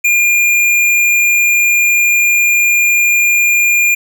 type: tone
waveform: square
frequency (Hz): 2409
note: D7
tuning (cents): +43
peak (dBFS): -9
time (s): 0.04-3.95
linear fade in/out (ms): 10
effects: none